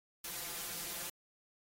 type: noise with comb filter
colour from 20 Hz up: white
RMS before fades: -42 dBFS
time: 0.24-1.1 s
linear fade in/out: 5 ms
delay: 5.8 ms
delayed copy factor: +1
effects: AAC 48 kbps